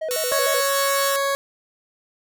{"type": "tone with vibrato", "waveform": "triangle", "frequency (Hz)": 561, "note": "C#5", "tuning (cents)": 21, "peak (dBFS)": -22, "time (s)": [0.01, 0.61], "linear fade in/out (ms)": 10, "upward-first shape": "square", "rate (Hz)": 6.6, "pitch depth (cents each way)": 210}
{"type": "chord", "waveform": "5% pulse", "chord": "F# dominant seventh", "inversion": "second", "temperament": "just", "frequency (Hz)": [1110, 1332, 1480, 1850], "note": ["C#6", "E6", "F#6", "A#6"], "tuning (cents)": [2, 18, 0, -14], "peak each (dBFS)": -20, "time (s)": [0.11, 1.16], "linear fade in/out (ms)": 0}
{"type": "tone", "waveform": "20% pulse", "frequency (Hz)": 554.4, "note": "C#5", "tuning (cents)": 0, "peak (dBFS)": -15, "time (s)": [0.32, 1.35], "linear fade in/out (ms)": 0}
{"effects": []}